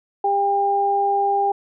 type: tone pair together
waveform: sine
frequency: 399.7 / 800 Hz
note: G4 / G5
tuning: +34 / +35 cents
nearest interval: octave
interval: 1201 cents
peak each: -23 / -17 dBFS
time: 0.24-1.52 s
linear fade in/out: 5 ms
effects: none